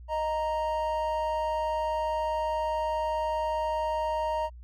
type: tone pair together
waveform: triangle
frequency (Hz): 622.3 / 932.4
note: D#5 / A#5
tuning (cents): 0 / 0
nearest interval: perfect fifth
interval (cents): 700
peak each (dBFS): -28 / -27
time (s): 0.08-4.5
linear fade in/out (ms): 50
effects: added 60 Hz sine -43 dBFS peak until 4.63 s